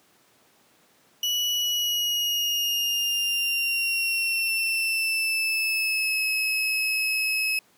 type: tone with pitch glide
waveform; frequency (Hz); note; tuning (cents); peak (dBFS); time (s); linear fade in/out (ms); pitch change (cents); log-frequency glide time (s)
35% pulse; 2939 to 2573; F#7 to E7; -12 to -43; -21; 1.23-7.59; 2; -231; 1.51-6.25
effects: pink hiss -60 dBFS RMS until 7.77 s + high-pass 200 Hz 12 dB/octave